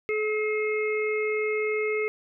harmonic tone, 428.5 Hz, A4, 46 cents flat, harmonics 1 / 3 / 5 / 6, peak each -25 / -39 / -30 / -40 dBFS, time 0.09-2.08 s, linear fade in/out 0 ms, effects none

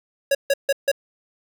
square tone bursts, 554.4 Hz, C#5, in tune, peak -16 dBFS, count 4, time 0.31-0.916 s, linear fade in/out 5 ms, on 39 ms, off 150 ms, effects none

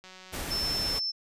click train, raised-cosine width 0.2 ms, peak -31 dBFS, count 75, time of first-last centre 0.04-0.438 s, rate 186 Hz
pink noise, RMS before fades -35 dBFS, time 0.32-1 s, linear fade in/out 20 ms
sine tone, 5310 Hz, E8, 12 cents sharp, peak -28 dBFS, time 0.5-1.12 s, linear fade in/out 20 ms
effects resampled to 32000 Hz

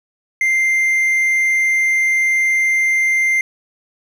triangle tone, 2093 Hz, C7, in tune, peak -11 dBFS, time 0.41-3.41 s, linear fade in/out 2 ms, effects none

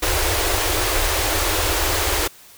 pink band-stop noise, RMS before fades -20 dBFS, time 0.02-2.28 s, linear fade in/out 10 ms, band 100 to 300 Hz, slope 96 dB/octave, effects white hiss -46 dBFS RMS until 2.57 s

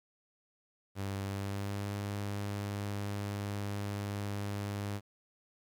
sawtooth tone with pitch glide, 98.3 to 101.47 Hz, G2 to G#2, +5 to -40 cents, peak -31 dBFS, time 0.95-5.01 s, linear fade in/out 50 ms, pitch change +55 cents, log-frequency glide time 1.26-1.94 s, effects 11-bit

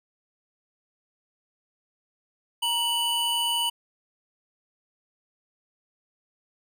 square tone pair together, 937.3 / 2971 Hz, A#5 / F#7, +9 / +6 cents, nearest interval octave + minor sixth, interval 1997 cents, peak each -30 / -25 dBFS, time 2.62-3.7 s, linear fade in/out 10 ms, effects none

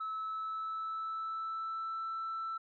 sine tone with pitch glide, 1300 to 1328.9 Hz, E6 to E6, -24 to +14 cents, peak -34 dBFS, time 0-2.58 s, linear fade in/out 10 ms, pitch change +38 cents, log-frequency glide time 0.11-2.07 s, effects tanh soft clip ceiling -33 dBFS

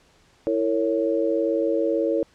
sine chord, A# diminished, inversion second, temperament equal with one note detuned, 329.6 / 456.3 / 554.4 Hz, E4 / A#4 / C#5, 0 / -37 / 0 cents, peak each -24 dBFS, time 0.47-2.23 s, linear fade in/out 0 ms, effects pink hiss -58 dBFS RMS until 2.34 s + low-pass 7000 Hz 12 dB/octave

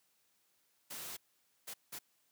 white noise bursts at uneven times, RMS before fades -45 dBFS, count 3, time 0.9-1.17 / 1.67-1.74 / 1.92-1.99 s, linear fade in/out 10 ms, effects white hiss -75 dBFS RMS until 2.31 s + high-pass 100 Hz 12 dB/octave

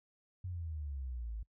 sine exponential sweep, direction down, 93.3 to 51.91 Hz, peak -38 dBFS, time 0.44-1.43 s, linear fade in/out 5 ms, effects noise-tail reverb RT60 0.1 s tail -24 dB re dry

